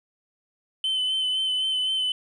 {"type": "tone with vibrato", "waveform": "sine", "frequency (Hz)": 3050, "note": "G7", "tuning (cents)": -48, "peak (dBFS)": -20, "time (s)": [0.84, 2.12], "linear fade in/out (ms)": 2, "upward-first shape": "sine", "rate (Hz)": 3.9, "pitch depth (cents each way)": 24, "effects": ["tanh soft clip ceiling -21 dBFS"]}